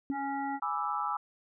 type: tone with exponential decay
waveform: sine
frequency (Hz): 274.1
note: C#4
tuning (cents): -19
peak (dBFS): -26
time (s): 0.1-0.28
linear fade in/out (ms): 0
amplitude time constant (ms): 38
type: harmonic tone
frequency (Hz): 277.2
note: C#4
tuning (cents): 0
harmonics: 1 / 3 / 5 / 7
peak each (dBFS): -36 / -33 / -43 / -44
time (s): 0.11-0.6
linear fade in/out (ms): 50
type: chord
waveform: sine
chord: E dominant seventh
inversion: first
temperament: equal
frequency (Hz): 830.6 / 987.8 / 1174.7 / 1318.5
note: G#5 / B5 / D6 / E6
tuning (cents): 0 / 0 / 0 / 0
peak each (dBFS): -35 / -37 / -36 / -34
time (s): 0.62-1.17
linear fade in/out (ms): 5
effects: none